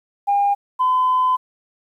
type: tone pair in turn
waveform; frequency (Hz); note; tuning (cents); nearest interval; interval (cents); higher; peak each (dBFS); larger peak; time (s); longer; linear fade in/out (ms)
sine; 807 / 1016.8; G#5 / C6; -50 / -50; major third; 400; second; -13; neither; 0.27-0.55 / 0.79-1.37; second; 20
effects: tanh soft clip ceiling -10 dBFS + 9-bit